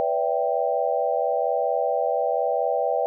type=chord; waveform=sine; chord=E minor seventh; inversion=second; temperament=equal with one note detuned; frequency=493.9 / 574.9 / 659.3 / 784 Hz; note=B4 / D5 / E5 / G5; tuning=0 / -37 / 0 / 0 cents; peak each=-26 dBFS; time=0-3.06 s; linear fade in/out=0 ms; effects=none